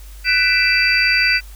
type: tone cluster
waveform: sine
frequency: 1495 / 1990 / 2364 / 2639 / 4683 Hz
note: F#6 / B6 / D7 / E7 / D8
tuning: +17 / +13 / +11 / +1 / -6 cents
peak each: -19 dBFS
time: 0.24-1.41 s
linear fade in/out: 50 ms
effects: added 50 Hz sine -34 dBFS peak until 1.55 s + white hiss -46 dBFS RMS until 1.55 s